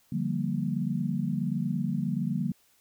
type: chord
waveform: sine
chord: G minor seventh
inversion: second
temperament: equal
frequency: 146.83 / 174.61 / 196 / 233.1 Hz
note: D3 / F3 / G3 / Bb3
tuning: 0 / 0 / 0 / 0 cents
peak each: -32 dBFS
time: 0.12-2.52 s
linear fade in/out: 5 ms
effects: white hiss -65 dBFS RMS until 2.8 s